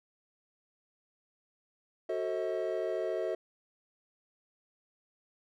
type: chord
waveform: triangle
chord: F# diminished seventh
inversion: none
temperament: just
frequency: 370 / 444 / 532.8 / 639.4 Hz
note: F#4 / A4 / C5 / Eb5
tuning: 0 / +16 / +31 / +47 cents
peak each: -34 / -35 / -37 / -33 dBFS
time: 2.09-3.35 s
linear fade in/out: 5 ms
effects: none